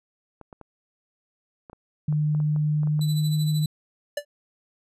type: clicks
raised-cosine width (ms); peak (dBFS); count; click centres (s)
1; -29; 12; 0.413 / 0.528 / 0.613 / 1.698 / 1.731 / 2.126 / 2.349 / 2.402 / 2.562 / 2.833 / 2.873 / 2.993
type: tone with pitch glide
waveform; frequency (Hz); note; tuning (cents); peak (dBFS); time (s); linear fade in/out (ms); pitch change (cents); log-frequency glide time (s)
sine; 150.9 to 152.39; D3 to D#3; +47 to -36; -20; 2.08-3.66; 5; +17; 2.88-3.3
type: tone with tremolo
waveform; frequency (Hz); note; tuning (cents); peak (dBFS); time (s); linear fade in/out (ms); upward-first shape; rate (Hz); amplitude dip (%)
sawtooth; 3977; B7; +11; -29; 3.01-3.66; 2; sine; 13; 70
type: tone with exponential decay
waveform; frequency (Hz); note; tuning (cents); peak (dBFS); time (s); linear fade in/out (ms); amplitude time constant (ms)
square; 583; D5; -13; -22; 4.17-4.25; 5; 16
effects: resampled to 32000 Hz